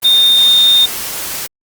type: tone in noise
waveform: sine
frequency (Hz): 3647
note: A#7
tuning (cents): -39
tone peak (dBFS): -6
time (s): 0.04-0.86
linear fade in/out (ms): 10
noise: white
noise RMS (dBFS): -22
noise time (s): 0.02-1.47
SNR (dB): +13
effects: Opus 32 kbps